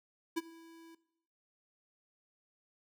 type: tone with ADSR envelope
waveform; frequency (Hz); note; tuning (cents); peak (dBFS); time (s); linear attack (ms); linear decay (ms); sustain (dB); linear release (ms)
square; 329.9; E4; +1; -30; 0.36-0.95; 17; 29; -24; 5
effects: noise-tail reverb RT60 0.7 s tail -18 dB re dry